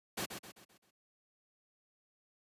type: noise with echo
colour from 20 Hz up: pink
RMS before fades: -37 dBFS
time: 0.17-0.26 s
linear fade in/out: 10 ms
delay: 130 ms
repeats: 5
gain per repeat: -7 dB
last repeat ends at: 0.91 s
effects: high-pass 150 Hz 12 dB/octave + resampled to 32000 Hz